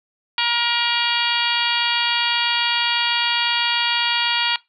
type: harmonic tone with a mistuned harmonic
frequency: 473.9 Hz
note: A#4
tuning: 28 cents sharp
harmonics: 2 / 3 / 4 / 5 / 6 / 7 / 8 / 9 / 10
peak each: -24 / -27 / -28 / -25 / -24 / -24 / -30 / -32 / -30 dBFS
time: 0.38-4.56 s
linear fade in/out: 2 ms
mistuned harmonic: 10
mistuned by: -64 cents
effects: noise-tail reverb RT60 0.2 s tail -21 dB re dry